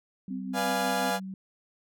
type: tone with pitch glide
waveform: sine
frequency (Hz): 191.9 to 190.57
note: G3 to G3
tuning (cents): -37 to -49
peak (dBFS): -35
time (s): 0.28-1.34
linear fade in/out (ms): 2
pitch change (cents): -12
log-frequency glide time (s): 0.9-1.19
type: tone with tremolo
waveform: sine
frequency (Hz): 258.6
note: C4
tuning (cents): -20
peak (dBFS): -32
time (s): 0.3-1.11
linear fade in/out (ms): 10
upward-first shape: sine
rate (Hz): 5.6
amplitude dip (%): 55
type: chord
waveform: 30% pulse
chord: B diminished seventh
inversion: none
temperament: equal with one note detuned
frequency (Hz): 493.9 / 594.8 / 698.5 / 830.6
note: B4 / D5 / F5 / Ab5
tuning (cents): 0 / +22 / 0 / 0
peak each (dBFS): -31 / -33 / -28 / -28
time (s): 0.53-1.2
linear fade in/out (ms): 50
effects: none